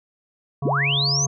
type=harmonic tone; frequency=140 Hz; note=C#3; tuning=18 cents sharp; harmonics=1 / 3 / 5 / 7 / 8; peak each=-23 / -36 / -35 / -40 / -39 dBFS; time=0.62-1.27 s; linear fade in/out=5 ms
type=linear sweep; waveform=sine; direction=up; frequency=155.3 to 6450 Hz; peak=-19 dBFS; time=0.65-1.26 s; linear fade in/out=5 ms
effects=none